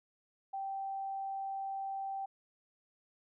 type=tone; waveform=sine; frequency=780 Hz; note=G5; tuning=9 cents flat; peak=-36 dBFS; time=0.53-2.26 s; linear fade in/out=10 ms; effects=none